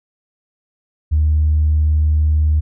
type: tone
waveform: sine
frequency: 76.5 Hz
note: D#2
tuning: 29 cents flat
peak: -10 dBFS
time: 1.11-2.61 s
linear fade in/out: 20 ms
effects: tanh soft clip ceiling -7 dBFS